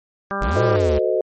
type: harmonic tone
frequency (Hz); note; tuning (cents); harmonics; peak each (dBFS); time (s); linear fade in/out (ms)
197.9; G3; +17; 1 / 2 / 3 / 4 / 5 / 6 / 7 / 8; -30 / -31 / -30 / -31 / -33 / -26 / -34 / -30; 0.31-0.76; 0
type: linear two-way sweep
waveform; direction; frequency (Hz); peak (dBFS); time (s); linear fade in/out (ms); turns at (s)
square; up then down; 38.41 to 120 to 68.2; -20; 0.41-0.99; 10; 0.63
type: chord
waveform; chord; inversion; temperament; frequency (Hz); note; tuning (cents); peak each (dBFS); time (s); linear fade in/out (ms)
sine; F# diminished seventh; none; equal with one note detuned; 370 / 440 / 514 / 622.3; F#4 / A4 / C5 / Eb5; 0 / 0 / -31 / 0; -22; 0.56-1.21; 2
effects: MP3 32 kbps